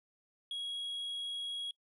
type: tone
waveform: triangle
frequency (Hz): 3312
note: G#7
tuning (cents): -5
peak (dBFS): -35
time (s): 0.51-1.71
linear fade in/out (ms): 2
effects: noise-tail reverb RT60 0.1 s tail -24 dB re dry + resampled to 24000 Hz